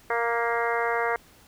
harmonic tone with a mistuned harmonic, 233.4 Hz, A#3, 2 cents sharp, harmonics 2 / 3 / 4 / 5 / 6 / 7 / 8 / 9, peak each -28 / -30 / -31 / -32 / -33 / -33 / -34 / -35 dBFS, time 0.1-1.16 s, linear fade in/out 2 ms, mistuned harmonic 8, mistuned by +26 cents, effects pink hiss -55 dBFS RMS until 1.47 s

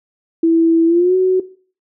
sine tone with pitch glide, 329.6 to 372.1 Hz, E4 to F#4, 0 to +10 cents, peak -9 dBFS, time 0.43-1.4 s, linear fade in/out 5 ms, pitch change +210 cents, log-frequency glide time 0.86-1.15 s, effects noise-tail reverb RT60 0.4 s tail -17 dB re dry

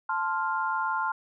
sine chord, F major, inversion first, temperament equal, 880 / 1046.5 / 1396.9 Hz, A5 / C6 / F6, 0 / 0 / 0 cents, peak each -30 dBFS, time 0.09-1.12 s, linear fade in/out 5 ms, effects none

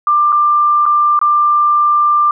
sine tone with dropouts, 1188 Hz, D6, 20 cents sharp, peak -8 dBFS, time 0.07-2.31 s, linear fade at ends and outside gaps 2 ms, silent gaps 0.322-0.326 / 0.856-0.862 / 1.191-1.214 s, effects none

